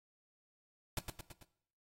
pink noise with echo, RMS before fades -36 dBFS, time 0.97-0.99 s, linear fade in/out 2 ms, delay 110 ms, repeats 4, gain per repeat -5 dB, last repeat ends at 1.43 s, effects noise-tail reverb RT60 0.7 s tail -18 dB re dry + AAC 48 kbps

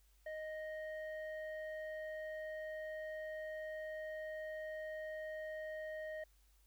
square tone with low-pass filter, 622.3 Hz, D#5, in tune, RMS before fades -45 dBFS, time 0.26-6.24 s, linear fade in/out 5 ms, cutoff 1500 Hz, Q 5.9, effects added 50 Hz sine -67 dBFS peak until 6.66 s + white hiss -75 dBFS RMS until 6.66 s

